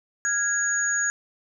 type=tone cluster; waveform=sine; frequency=1414 / 1652 / 6740 Hz; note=F6 / G#6 / G#8; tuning=+21 / -10 / +25 cents; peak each=-33 / -24 / -25 dBFS; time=0.25-1.1 s; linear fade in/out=0 ms; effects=none